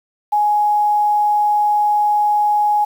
sine tone, 835 Hz, G#5, 9 cents sharp, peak -12 dBFS, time 0.32-2.85 s, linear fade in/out 10 ms, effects 7-bit

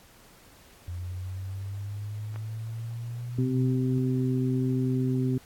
sine linear sweep, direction up, 87.31 to 130.81 Hz, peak -32 dBFS, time 0.88-3.98 s, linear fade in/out 0 ms
clicks, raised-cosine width 0.5 ms, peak -36 / -29 dBFS, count 2, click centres 2.342 / 2.36 s
harmonic tone, 128.7 Hz, C3, 28 cents flat, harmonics 1 / 2 / 3, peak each -26 / -27 / -34 dBFS, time 3.38-5.38 s, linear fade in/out 5 ms
effects pink hiss -55 dBFS RMS until 5.45 s + AAC 64 kbps

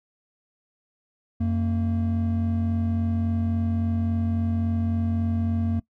triangle tone pair together, 90.8 / 228.8 Hz, F#2 / A#3, -32 / -32 cents, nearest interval octave + major third, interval 1600 cents, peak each -22 / -23 dBFS, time 1.4-5.8 s, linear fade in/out 10 ms, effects noise-tail reverb RT60 0.1 s tail -20 dB re dry

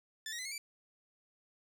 15% pulse tone with pitch steps, 1760 / 1886.3 / 2022 / 2167 / 2322 Hz, A6 / A#6 / B6 / C#7 / D7, 0 / +20 / +40 / -40 / -20 cents, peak -33 dBFS, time 0.26-0.58 s, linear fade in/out 2 ms, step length 64 ms, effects none

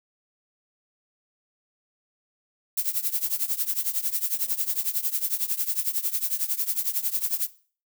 violet noise with tremolo, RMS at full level -23 dBFS, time 2.77-7.47 s, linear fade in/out 5 ms, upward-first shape triangle, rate 11 Hz, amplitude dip 95%, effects noise-tail reverb RT60 0.4 s tail -17 dB re dry

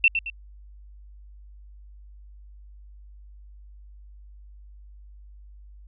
sine tone with echo, 2696 Hz, E7, 38 cents sharp, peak -13 dBFS, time 0.04-0.08 s, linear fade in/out 2 ms, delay 110 ms, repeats 2, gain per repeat -8 dB, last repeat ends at 0.3 s, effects added 50 Hz sine -44 dBFS peak until 5.87 s

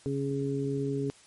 harmonic tone, 138.59 Hz, C#3, in tune, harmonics 1 / 2 / 3, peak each -32 / -32 / -32 dBFS, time 0.06-1.1 s, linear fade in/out 0 ms, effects white hiss -57 dBFS RMS until 1.26 s + MP3 48 kbps

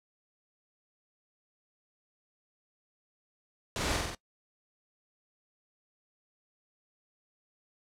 pink noise with echo, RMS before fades -33 dBFS, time 3.76-3.96 s, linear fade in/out 0 ms, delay 47 ms, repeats 4, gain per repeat -2 dB, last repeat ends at 4.148 s, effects noise-tail reverb RT60 0.1 s tail -21 dB re dry + low-pass 8000 Hz 12 dB/octave

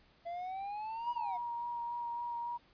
triangle exponential two-way sweep, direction up then down, 675 to 973 to 705 Hz, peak -36 dBFS, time 0.25-1.38 s, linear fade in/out 20 ms, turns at 1.13 s
sine tone with vibrato, 949 Hz, A#5, 31 cents sharp, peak -36 dBFS, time 1.06-2.58 s, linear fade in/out 20 ms, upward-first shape sine, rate 3.6 Hz, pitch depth 13 cents each way
effects pink hiss -66 dBFS RMS until 2.73 s + resampled to 11025 Hz

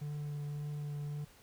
triangle tone with vibrato, 146.83 Hz, D3, in tune, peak -35 dBFS, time 0.01-1.25 s, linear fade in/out 10 ms, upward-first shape triangle, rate 1.8 Hz, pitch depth 14 cents each way, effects pink hiss -61 dBFS RMS until 1.42 s

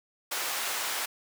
pink high-pass noise, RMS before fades -32 dBFS, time 0.31-1.06 s, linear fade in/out 10 ms, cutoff 870 Hz, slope 12 dB/octave, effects none

